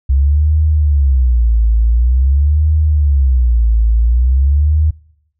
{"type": "tone with vibrato", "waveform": "sine", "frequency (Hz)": 65.41, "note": "C2", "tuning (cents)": 0, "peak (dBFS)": -8, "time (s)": [0.09, 4.91], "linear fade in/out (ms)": 10, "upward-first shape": "sine", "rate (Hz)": 0.47, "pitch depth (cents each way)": 290, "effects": ["noise-tail reverb RT60 0.8 s tail -24 dB re dry"]}